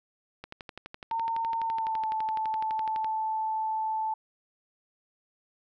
click train, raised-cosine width 0.3 ms, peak -24 dBFS, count 32, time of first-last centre 0.44-3.045 s, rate 11.9 Hz
sine tone with pitch glide, 910 to 876.5 Hz, A#5 to A5, -42 to -7 cents, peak -27 dBFS, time 1.11-4.14 s, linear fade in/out 5 ms, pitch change -65 cents, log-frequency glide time 1.61-2.07 s
effects none

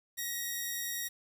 5% pulse tone, 1890 Hz, A#6, 23 cents sharp, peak -24 dBFS, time 0.17-1.09 s, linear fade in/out 20 ms, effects 9-bit

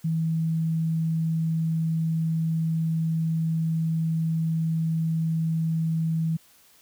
sine tone, 162 Hz, E3, 30 cents flat, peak -22 dBFS, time 0.04-6.37 s, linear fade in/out 10 ms, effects white hiss -57 dBFS RMS until 6.81 s

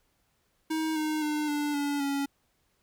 square tone with pitch steps, 316.6 / 308.8 / 301.3 / 293.9 / 286.7 / 279.6 Hz, D#4 / D#4 / D4 / D4 / D4 / C#4, +30 / -13 / +44 / +1 / -42 / +15 cents, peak -28 dBFS, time 0.7-2.26 s, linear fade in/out 10 ms, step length 260 ms, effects pink hiss -72 dBFS RMS until 2.82 s

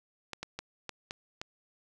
clicks, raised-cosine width 0.2 ms, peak -20 dBFS, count 6, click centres 0.333 / 0.43 / 0.59 / 0.893 / 1.109 / 1.415 s, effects none

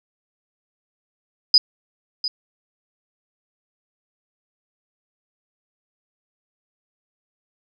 sine tone with echo, 4978 Hz, D#8, in tune, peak -8 dBFS, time 1.54-1.58 s, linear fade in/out 2 ms, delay 700 ms, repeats 1, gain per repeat -13 dB, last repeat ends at 2.28 s, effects none

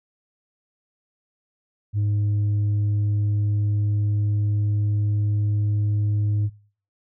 sine tone with pitch glide, 103.5 to 104.22 Hz, G#2 to G#2, -5 to +7 cents, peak -16 dBFS, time 1.93-6.5 s, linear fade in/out 50 ms, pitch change +12 cents, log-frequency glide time 2.59-5.98 s, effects noise-tail reverb RT60 0.5 s tail -26 dB re dry + tanh soft clip ceiling -18 dBFS

